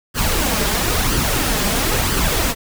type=noise with flanger; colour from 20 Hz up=pink; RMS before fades=-18 dBFS; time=0.14-2.55 s; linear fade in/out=50 ms; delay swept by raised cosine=0.64 to 4.94 ms; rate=1 Hz; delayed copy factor=+0.55; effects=none